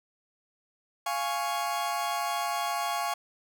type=chord; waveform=40% pulse; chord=Db major; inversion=first; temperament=equal; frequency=698.5 / 830.6 / 1108.7 Hz; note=F5 / Ab5 / Db6; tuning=0 / 0 / 0 cents; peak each=-32 dBFS; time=1.06-3.14 s; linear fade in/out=5 ms; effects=none